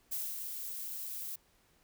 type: noise with ADSR envelope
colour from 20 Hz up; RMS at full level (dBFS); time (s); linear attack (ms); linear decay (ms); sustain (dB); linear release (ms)
violet; -36; 0.11-1.36; 14; 240; -5; 8
effects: pink hiss -69 dBFS RMS until 1.83 s